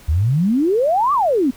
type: exponential two-way sweep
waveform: sine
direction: up then down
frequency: 70.4 to 1200 to 237.6 Hz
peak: -13 dBFS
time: 0.08-1.51 s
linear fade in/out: 10 ms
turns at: 1.13 s
effects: pink hiss -45 dBFS RMS until 1.56 s